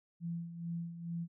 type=tone with tremolo; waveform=sine; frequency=169.2 Hz; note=E3; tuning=45 cents sharp; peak=-35 dBFS; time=0.2-1.28 s; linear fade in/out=50 ms; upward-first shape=sine; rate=2.3 Hz; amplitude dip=65%; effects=none